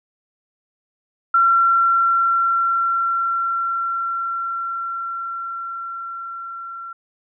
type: tone with level ramp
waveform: sine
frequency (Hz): 1362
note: F6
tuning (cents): -44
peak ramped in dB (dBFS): -11 to -30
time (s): 1.34-6.93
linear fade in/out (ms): 5
effects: none